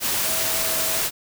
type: tone in noise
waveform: sine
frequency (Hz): 648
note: E5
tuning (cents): -30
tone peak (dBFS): -33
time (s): 0.23-1.02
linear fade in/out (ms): 50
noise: white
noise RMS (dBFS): -23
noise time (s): 0-1.11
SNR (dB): -13
effects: none